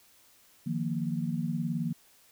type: chord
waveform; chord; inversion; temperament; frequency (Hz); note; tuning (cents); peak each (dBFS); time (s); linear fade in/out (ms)
sine; Eb suspended second; none; equal; 155.56 / 174.61 / 233.1; Eb3 / F3 / Bb3; 0 / 0 / 0; -33; 0.66-1.93; 10
effects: white hiss -61 dBFS RMS until 2.31 s